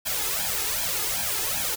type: noise with flanger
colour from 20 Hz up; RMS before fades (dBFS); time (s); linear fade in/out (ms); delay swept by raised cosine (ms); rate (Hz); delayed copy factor
white; -27; 0.05-1.76; 20; 1.2 to 2.4; 2.6; +0.9
effects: none